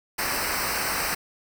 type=noise with comb filter; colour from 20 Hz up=pink; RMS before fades=-27 dBFS; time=0.18-1.15 s; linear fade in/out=10 ms; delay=0.29 ms; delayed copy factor=-0.8; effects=none